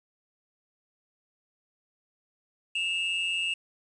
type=tone pair together; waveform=triangle; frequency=2649 / 2828 Hz; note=E7 / F7; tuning=+8 / +21 cents; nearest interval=minor second; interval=113 cents; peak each=-28 / -28 dBFS; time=2.75-3.54 s; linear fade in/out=5 ms; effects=resampled to 24000 Hz + 9-bit